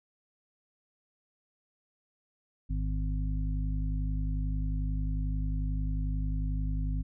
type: harmonic tone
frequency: 51.2 Hz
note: G#1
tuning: 24 cents flat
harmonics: 1 / 2 / 3 / 5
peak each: -29 / -38 / -37 / -41 dBFS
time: 2.69-7.03 s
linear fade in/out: 20 ms
effects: none